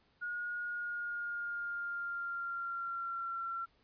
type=tone with pitch glide; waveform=sine; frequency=1439 to 1359.8 Hz; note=F#6 to F6; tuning=-49 to -47 cents; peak=-36 dBFS; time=0.21-3.66 s; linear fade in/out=20 ms; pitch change=-98 cents; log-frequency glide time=0.61-3.4 s; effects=pink hiss -71 dBFS RMS until 3.83 s + resampled to 11025 Hz